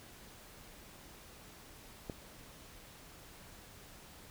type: click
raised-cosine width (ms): 2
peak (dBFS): -26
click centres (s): 2.098
effects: pink hiss -55 dBFS RMS until 4.3 s